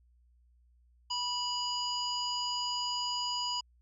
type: harmonic tone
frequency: 980 Hz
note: B5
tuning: 14 cents flat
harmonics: 1 / 3 / 5 / 7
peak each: -36 / -37 / -35 / -44 dBFS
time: 1.1-3.61 s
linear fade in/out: 10 ms
effects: added 60 Hz sine -62 dBFS peak until 3.81 s

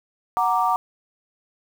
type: chord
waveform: sine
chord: Gb augmented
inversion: none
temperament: equal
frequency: 740 / 932.3 / 1174.7 Hz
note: Gb5 / Bb5 / D6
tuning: 0 / 0 / 0 cents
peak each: -22 dBFS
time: 0.37-0.76 s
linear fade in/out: 0 ms
effects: 7-bit

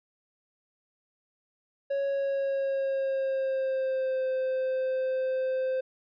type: tone with pitch glide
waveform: triangle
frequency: 554.4 to 520.3 Hz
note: C#5 to C5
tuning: 0 to -10 cents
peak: -24 dBFS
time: 1.9-5.81 s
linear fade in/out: 10 ms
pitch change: -110 cents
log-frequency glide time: 2.05-4.27 s
effects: resampled to 11025 Hz

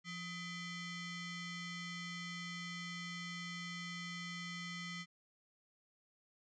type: ring-modulated tone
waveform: sawtooth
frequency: 1092 Hz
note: C#6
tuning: 26 cents flat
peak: -36 dBFS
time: 0.04-5.06 s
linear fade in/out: 50 ms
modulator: 918 Hz
effects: resampled to 16000 Hz

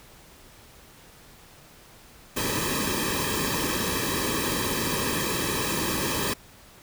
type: noise with comb filter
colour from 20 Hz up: pink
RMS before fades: -27 dBFS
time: 2.36-6.34 s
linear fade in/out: 10 ms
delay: 1.4 ms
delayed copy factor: -1
effects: pink hiss -51 dBFS RMS until 6.82 s

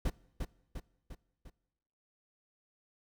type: noise with echo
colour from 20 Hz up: brown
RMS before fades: -31 dBFS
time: 0.05-0.1 s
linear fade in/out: 5 ms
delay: 350 ms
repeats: 4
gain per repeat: -5 dB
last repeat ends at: 1.5 s
effects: noise-tail reverb RT60 1.0 s tail -22 dB re dry

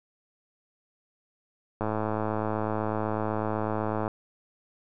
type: click train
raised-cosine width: 1 ms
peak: -15 dBFS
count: 246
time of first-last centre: 1.81-4.079 s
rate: 108 Hz
effects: none

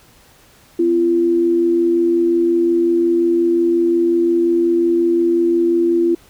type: tone pair together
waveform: sine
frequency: 255.6 / 341.2 Hz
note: C4 / F4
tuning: -40 / -40 cents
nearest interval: perfect fourth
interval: 500 cents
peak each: -23 / -12 dBFS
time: 0.79-6.15 s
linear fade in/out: 5 ms
effects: pink hiss -49 dBFS RMS until 6.29 s

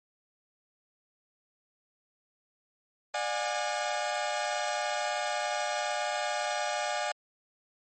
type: tone cluster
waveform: sawtooth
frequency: 597 / 722 / 825 Hz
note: D5 / F#5 / G#5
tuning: +28 / -43 / -12 cents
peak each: -30 dBFS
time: 3.14-7.12 s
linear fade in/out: 5 ms
effects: MP3 32 kbps

